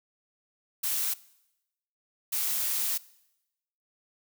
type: noise bursts at uneven times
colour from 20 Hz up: blue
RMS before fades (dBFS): -29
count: 2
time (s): 0.83-1.14 / 2.32-2.98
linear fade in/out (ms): 10
effects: noise-tail reverb RT60 0.9 s tail -21 dB re dry